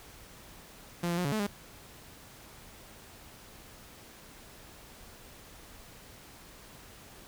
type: tone with pitch steps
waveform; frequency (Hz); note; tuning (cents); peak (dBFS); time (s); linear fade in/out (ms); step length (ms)
sawtooth; 173.1 / 171.7 / 179.3 / 141.2 / 216.5 / 203.1; F3 / F3 / F3 / C#3 / A3 / G#3; -15 / -29 / +46 / +32 / -28 / -38; -25; 1.03-1.468; 5; 73
effects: pink hiss -52 dBFS RMS until 7.27 s